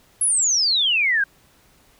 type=exponential sweep; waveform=sine; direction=down; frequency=11140 to 1552 Hz; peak=-16 dBFS; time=0.21-1.24 s; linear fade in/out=5 ms; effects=pink hiss -56 dBFS RMS until 1.99 s